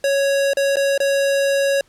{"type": "tone with dropouts", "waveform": "square", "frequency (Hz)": 554.4, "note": "C#5", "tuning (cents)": 0, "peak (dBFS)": -16, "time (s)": [0.04, 1.81], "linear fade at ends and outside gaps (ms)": 2, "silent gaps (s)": [[0.534, 0.57], [0.758, 0.768], [0.978, 1.002]], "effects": ["pink hiss -57 dBFS RMS until 1.88 s", "low-pass 11000 Hz 12 dB/octave"]}